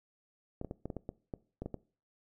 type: clicks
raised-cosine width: 2 ms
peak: -25 dBFS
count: 11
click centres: 0.614 / 0.647 / 0.711 / 0.856 / 0.902 / 0.967 / 1.091 / 1.338 / 1.62 / 1.66 / 1.743 s
effects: noise-tail reverb RT60 0.4 s tail -21 dB re dry